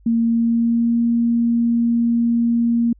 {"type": "tone with pitch glide", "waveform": "sine", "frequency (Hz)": [230.3, 234.2], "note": ["A#3", "A#3"], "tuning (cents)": [-21, 8], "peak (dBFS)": -14, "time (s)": [0.06, 2.93], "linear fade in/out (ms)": 5, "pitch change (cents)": 29, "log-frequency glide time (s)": [0.19, 1], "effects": ["added 50 Hz sine -47 dBFS peak until 2.99 s"]}